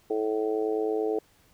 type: harmonic tone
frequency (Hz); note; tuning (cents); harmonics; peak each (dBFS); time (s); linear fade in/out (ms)
108.8; A2; -19; 3 / 4 / 5 / 6 / 7; -32 / -26 / -38 / -39 / -37; 0.1-1.19; 5
effects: pink hiss -62 dBFS RMS until 1.53 s